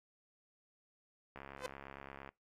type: click train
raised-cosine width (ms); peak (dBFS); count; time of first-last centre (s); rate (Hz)
0.5; -33; 65; 1.36-2.29; 68.8
type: tone with exponential growth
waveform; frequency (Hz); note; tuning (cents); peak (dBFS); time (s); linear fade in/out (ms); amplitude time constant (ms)
sawtooth; 510; C5; -44; -31; 1.56-1.66; 1; 20
effects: noise-tail reverb RT60 0.2 s tail -23 dB re dry + low-pass 11000 Hz 12 dB/octave